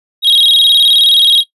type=tone with vibrato; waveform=triangle; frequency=3520 Hz; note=A7; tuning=in tune; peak=-4 dBFS; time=0.22-1.44 s; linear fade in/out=50 ms; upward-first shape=square; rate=19 Hz; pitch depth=130 cents each way; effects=noise-tail reverb RT60 0.1 s tail -17 dB re dry + resampled to 32000 Hz